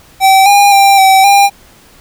square tone with pitch steps, 771 / 809 / 791 / 769 / 801 Hz, G5 / G#5 / G5 / G5 / G5, -29 / -46 / +15 / -33 / +37 cents, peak -4 dBFS, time 0.2-1.5 s, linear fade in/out 50 ms, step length 260 ms, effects pink hiss -42 dBFS RMS until 2 s

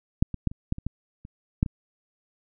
clicks, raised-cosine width 5 ms, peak -6 / -19 / -10 / -26 / -12 / -24 / -16 / -29 / -7 / -19 dBFS, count 10, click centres 0.225 / 0.343 / 0.473 / 0.515 / 0.724 / 0.784 / 0.866 / 1.251 / 1.629 / 1.662 s, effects none

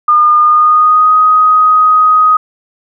sine tone with pitch glide, 1214 to 1253.2 Hz, D#6 to D#6, -43 to +12 cents, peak -4 dBFS, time 0.08-2.37 s, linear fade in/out 5 ms, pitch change +55 cents, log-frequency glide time 0.38-1.15 s, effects none

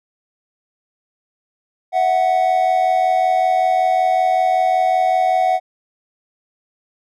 triangle tone pair together, 654.7 / 740 Hz, E5 / F#5, -12 / 0 cents, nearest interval major second, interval 212 cents, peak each -18 / -12 dBFS, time 1.92-5.6 s, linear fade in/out 50 ms, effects none

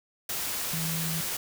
sine tone in noise, 163.1 Hz, E3, 18 cents flat, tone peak -31 dBFS, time 0.73-1.21 s, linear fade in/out 5 ms, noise white, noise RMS -32 dBFS, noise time 0.29-1.37 s, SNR -2 dB, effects none

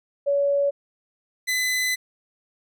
sine / sawtooth tone pair in turn, 565 / 2013 Hz, C#5 / B6, +33 / +33 cents, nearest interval octave + minor seventh, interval 2200 cents, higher second, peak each -18 dBFS, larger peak neither, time 0.26-0.71 / 1.47-1.96 s, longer second, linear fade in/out 20 ms, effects none

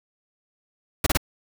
pink noise bursts, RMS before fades -20 dBFS, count 3, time 1.04-1.173 s, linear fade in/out 5 ms, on 25 ms, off 29 ms, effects none

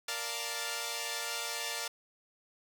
5% pulse chord, Bb major seventh, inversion none, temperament equal, 466.2 / 587.3 / 698.5 / 880 Hz, Bb4 / D5 / F5 / A5, 0 / 0 / 0 / 0 cents, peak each -29 dBFS, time 0.08-1.88 s, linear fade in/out 5 ms, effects none

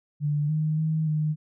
sine tone with pitch steps, 147.5 / 154.9 / 157.7 / 153.4 Hz, D3 / D#3 / D#3 / D#3, +8 / -7 / +24 / -24 cents, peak -22 dBFS, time 0.2-1.36 s, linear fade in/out 50 ms, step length 290 ms, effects none

